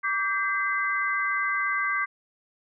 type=tone cluster; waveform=sine; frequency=1157 / 1577 / 2040 Hz; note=D6 / G6 / C7; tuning=-26 / +10 / -44 cents; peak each=-28 dBFS; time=0.03-2.06 s; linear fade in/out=20 ms; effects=none